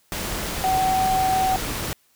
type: tone in noise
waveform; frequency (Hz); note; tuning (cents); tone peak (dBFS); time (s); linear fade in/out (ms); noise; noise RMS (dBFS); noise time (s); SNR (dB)
sine; 756; F#5; +37; -18; 0.64-1.56; 0; pink; -28; 0.12-1.93; +7
effects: white hiss -62 dBFS RMS until 2.15 s